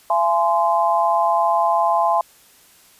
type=tone cluster; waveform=sine; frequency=678 / 841 / 1036 Hz; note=E5 / G#5 / C6; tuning=+49 / +22 / -17 cents; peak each=-19 dBFS; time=0.1-2.21 s; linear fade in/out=2 ms; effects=white hiss -51 dBFS RMS until 2.99 s + resampled to 32000 Hz